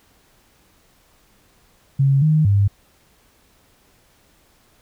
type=tone with pitch steps; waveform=sine; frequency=137.1 / 154.9 / 100.1 Hz; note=C#3 / D#3 / G2; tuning=-19 / -7 / +37 cents; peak=-12 dBFS; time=1.99-2.68 s; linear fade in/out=10 ms; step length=230 ms; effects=pink hiss -57 dBFS RMS until 4.81 s

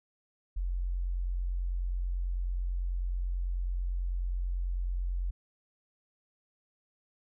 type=tone; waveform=sine; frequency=44.58 Hz; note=F1; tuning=36 cents sharp; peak=-29 dBFS; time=0.56-5.31 s; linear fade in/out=10 ms; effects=none

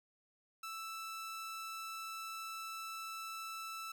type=tone; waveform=sawtooth; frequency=1321 Hz; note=E6; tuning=3 cents sharp; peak=-39 dBFS; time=0.63-3.92 s; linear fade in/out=5 ms; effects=none

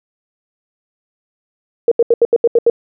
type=tone bursts; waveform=sine; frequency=468.2 Hz; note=A#4; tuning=8 cents sharp; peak=-6 dBFS; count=8; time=1.88-2.699 s; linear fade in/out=2 ms; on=35 ms; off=77 ms; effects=none

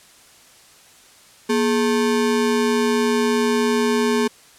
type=ring-modulated tone; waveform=square; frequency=329.6 Hz; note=E4; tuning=in tune; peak=-14 dBFS; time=1.49-4.28 s; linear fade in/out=10 ms; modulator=91.5 Hz; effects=white hiss -49 dBFS RMS until 4.58 s + low-pass 10000 Hz 12 dB/octave

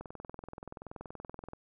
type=click train; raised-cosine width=1 ms; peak=-29 dBFS; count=33; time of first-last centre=0.01-1.534 s; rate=21 Hz; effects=none

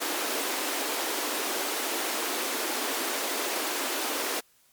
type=high-pass noise; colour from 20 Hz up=pink; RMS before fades=-30 dBFS; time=0-4.41 s; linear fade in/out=20 ms; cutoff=270 Hz; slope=48 dB/octave; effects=white hiss -63 dBFS RMS until 4.72 s + MP3 96 kbps

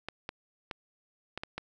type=clicks; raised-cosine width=0.3 ms; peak=-20 dBFS; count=6; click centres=0.086 / 0.291 / 0.712 / 1.376 / 1.435 / 1.58 s; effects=none

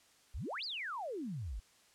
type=exponential two-way sweep; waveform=sine; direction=up then down; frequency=44 to 5080 to 44 Hz; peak=-38 dBFS; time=0.34-1.6 s; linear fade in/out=10 ms; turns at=0.64 s; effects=white hiss -66 dBFS RMS until 1.94 s + low-pass 9000 Hz 12 dB/octave

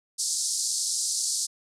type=band-pass noise; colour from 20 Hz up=white; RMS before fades=-28 dBFS; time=0.18-1.47 s; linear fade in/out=20 ms; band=4400 to 9400 Hz; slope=48 dB/octave; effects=none

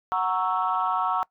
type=chord; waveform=sine; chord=F# dominant seventh; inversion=none; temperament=equal; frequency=740 / 932.3 / 1108.7 / 1318.5 Hz; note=F#5 / A#5 / C#6 / E6; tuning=0 / 0 / 0 / 0 cents; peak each=-27 dBFS; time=0.12-1.23 s; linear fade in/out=0 ms; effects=noise-tail reverb RT60 0.1 s tail -22 dB re dry + tanh soft clip ceiling -14 dBFS

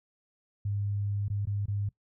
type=tone with dropouts; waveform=sine; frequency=101.5 Hz; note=G#2; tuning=39 cents flat; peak=-28 dBFS; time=0.65-1.89 s; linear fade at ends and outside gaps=5 ms; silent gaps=1.283-1.3 / 1.454-1.471 / 1.658-1.681 s; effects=noise-tail reverb RT60 0.1 s tail -21 dB re dry

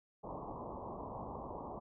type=low-pass noise; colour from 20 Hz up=white; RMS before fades=-45 dBFS; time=0.23-1.8 s; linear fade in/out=20 ms; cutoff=1100 Hz; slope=96 dB/octave; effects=none

